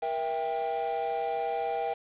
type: chord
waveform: triangle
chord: E diminished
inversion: second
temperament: just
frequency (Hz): 474.7 / 659.3 / 791.1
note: Bb4 / E5 / G5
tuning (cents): +31 / 0 / +16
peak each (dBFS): -32 / -32 / -29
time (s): 0.02-1.94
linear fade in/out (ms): 10
effects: resampled to 8000 Hz + 8-bit